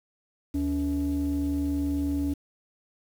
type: tone pair together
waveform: sine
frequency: 75.2 / 283.9 Hz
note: D2 / C#4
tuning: +42 / +41 cents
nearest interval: octave + major seventh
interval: 2299 cents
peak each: -28 / -24 dBFS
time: 0.54-2.34 s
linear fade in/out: 10 ms
effects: tanh soft clip ceiling -21 dBFS + 8-bit